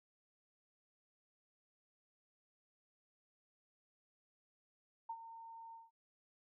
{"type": "tone with ADSR envelope", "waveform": "sine", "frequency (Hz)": 912, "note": "A#5", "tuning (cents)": -38, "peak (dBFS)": -39, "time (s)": [5.09, 5.91], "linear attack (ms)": 9, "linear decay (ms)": 58, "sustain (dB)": -11, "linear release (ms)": 180, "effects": []}